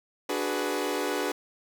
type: chord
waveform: sawtooth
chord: G# half-diminished seventh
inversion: second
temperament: equal with one note detuned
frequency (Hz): 293.7 / 370 / 418.4 / 493.9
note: D4 / F#4 / G#4 / B4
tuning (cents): 0 / 0 / +13 / 0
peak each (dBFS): -29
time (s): 0.29-1.32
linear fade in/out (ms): 5
effects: none